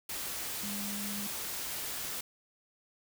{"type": "tone in noise", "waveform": "sine", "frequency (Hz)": 204, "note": "G#3", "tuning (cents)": -31, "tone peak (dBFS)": -39, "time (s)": [0.63, 1.27], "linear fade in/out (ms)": 5, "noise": "white", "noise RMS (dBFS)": -38, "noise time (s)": [0.09, 2.21], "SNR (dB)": -4, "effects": []}